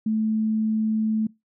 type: tone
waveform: sine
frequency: 218.3 Hz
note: A3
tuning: 13 cents flat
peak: -20 dBFS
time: 0.06-1.27 s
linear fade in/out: 5 ms
effects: noise-tail reverb RT60 0.2 s tail -22 dB re dry